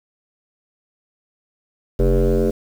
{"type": "tone with frequency modulation", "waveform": "sine", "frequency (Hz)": 222.1, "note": "A3", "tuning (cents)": 16, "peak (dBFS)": -12, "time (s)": [1.99, 2.51], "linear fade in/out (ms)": 10, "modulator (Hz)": 89, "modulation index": 3.3, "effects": ["tanh soft clip ceiling -11 dBFS", "7-bit"]}